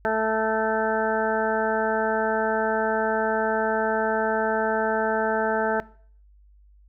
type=harmonic tone; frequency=220 Hz; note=A3; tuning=in tune; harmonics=1 / 2 / 3 / 4 / 6 / 7 / 8; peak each=-32 / -26 / -25 / -27 / -33 / -29 / -36 dBFS; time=0.05-5.8 s; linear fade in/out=0 ms; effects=noise-tail reverb RT60 0.5 s tail -20 dB re dry + added 50 Hz sine -51 dBFS peak until 6.88 s